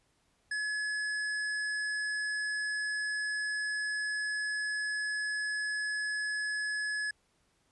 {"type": "tone with hard clipping", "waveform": "triangle", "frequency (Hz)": 1700, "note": "G#6", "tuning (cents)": 40, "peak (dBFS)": -33, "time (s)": [0.51, 7.11], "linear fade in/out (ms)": 5, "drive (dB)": 18, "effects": ["pink hiss -72 dBFS RMS until 7.71 s", "resampled to 24000 Hz"]}